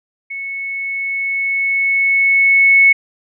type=tone with level ramp; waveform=sine; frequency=2204 Hz; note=C#7; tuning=11 cents flat; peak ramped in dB=-23 to -5 dBFS; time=0.3-2.93 s; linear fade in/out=10 ms; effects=none